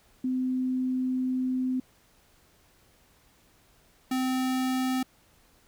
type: tone pair in turn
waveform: sine / square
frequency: 256.4 / 258.2 Hz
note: C4 / C4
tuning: -35 / -23 cents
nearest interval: unison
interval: 12 cents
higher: second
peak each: -25 / -26 dBFS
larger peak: first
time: 0.24-1.8 / 4.11-5.03 s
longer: first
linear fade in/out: 5 ms
effects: pink hiss -62 dBFS RMS until 5.67 s